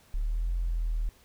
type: linear two-way sweep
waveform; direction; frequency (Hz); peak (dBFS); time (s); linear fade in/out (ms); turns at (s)
sine; up then down; 35.3 to 43.65 to 38.7; -25; 0.14-1.09; 0; 0.51
effects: tanh soft clip ceiling -22 dBFS + pink hiss -60 dBFS RMS until 1.24 s